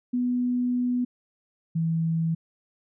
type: tone pair in turn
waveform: sine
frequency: 246.9 / 163.55 Hz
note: B3 / E3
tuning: 0 / -13 cents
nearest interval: perfect fifth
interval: 713 cents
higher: first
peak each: -22 dBFS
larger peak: neither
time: 0.13-1.05 / 1.75-2.35 s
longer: first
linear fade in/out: 10 ms
effects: none